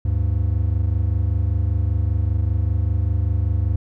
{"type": "tone pair together", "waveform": "triangle", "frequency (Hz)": [75.07, 100.2], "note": ["D2", "G2"], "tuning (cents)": [39, 38], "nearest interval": "perfect fourth", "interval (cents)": 499, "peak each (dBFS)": -18, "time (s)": [0.05, 3.76], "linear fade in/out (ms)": 5, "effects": []}